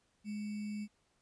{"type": "tone with sample-and-hold", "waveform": "sine", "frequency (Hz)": 209.3, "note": "G#3", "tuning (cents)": 14, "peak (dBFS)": -37, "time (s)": [0.24, 0.88], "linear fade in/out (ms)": 50, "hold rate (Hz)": 2450, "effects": ["pink hiss -75 dBFS RMS until 1.21 s", "resampled to 22050 Hz"]}